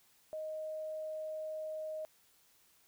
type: tone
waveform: sine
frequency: 624 Hz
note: D#5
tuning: 5 cents sharp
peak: -38 dBFS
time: 0.33-2.05 s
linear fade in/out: 0 ms
effects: white hiss -68 dBFS RMS until 2.87 s